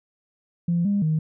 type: tone with pitch steps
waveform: sine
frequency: 171.5 / 202.1 / 156.7 Hz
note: F3 / G#3 / D#3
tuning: -31 / -47 / +13 cents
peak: -18 dBFS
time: 0.68-1.19 s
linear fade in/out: 5 ms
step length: 170 ms
effects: tanh soft clip ceiling -14 dBFS